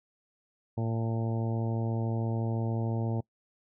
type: harmonic tone with a mistuned harmonic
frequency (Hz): 113.9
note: A#2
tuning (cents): -40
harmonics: 1 / 2 / 3 / 4 / 5 / 6 / 7 / 8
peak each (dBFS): -29 / -35 / -39 / -41 / -43 / -45 / -46 / -47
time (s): 0.77-3.21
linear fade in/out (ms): 10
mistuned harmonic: 8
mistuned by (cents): -23
effects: noise-tail reverb RT60 0.1 s tail -24 dB re dry